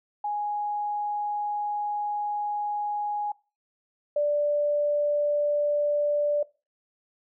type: tone pair in turn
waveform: sine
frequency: 830 / 586.9 Hz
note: G#5 / D5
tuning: -1 / -1 cents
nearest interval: tritone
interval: 600 cents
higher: first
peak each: -26 / -21 dBFS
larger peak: second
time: 0.24-3.32 / 4.16-6.43 s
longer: first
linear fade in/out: 5 ms
effects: noise-tail reverb RT60 0.3 s tail -21 dB re dry